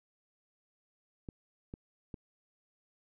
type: clicks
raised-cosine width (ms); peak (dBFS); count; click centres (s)
3; -29; 3; 1.288 / 1.739 / 2.142
effects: none